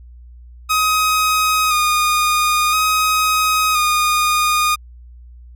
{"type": "tone with vibrato", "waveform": "sawtooth", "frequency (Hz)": 1243, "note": "D#6", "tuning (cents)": -2, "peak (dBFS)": -10, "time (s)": [0.69, 4.76], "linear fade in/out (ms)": 20, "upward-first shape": "square", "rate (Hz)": 0.49, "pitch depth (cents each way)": 25, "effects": ["added 60 Hz sine -37 dBFS peak until 5.55 s"]}